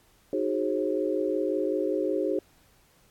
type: chord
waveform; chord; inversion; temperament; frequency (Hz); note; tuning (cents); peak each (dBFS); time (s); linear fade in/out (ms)
sine; Ab dominant seventh; second; equal with one note detuned; 311.1 / 370 / 415.3 / 537; Eb4 / Gb4 / Ab4 / C5; 0 / 0 / 0 / +45; -30; 0.33-2.39; 2
effects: pink hiss -62 dBFS RMS until 3.1 s + AAC 64 kbps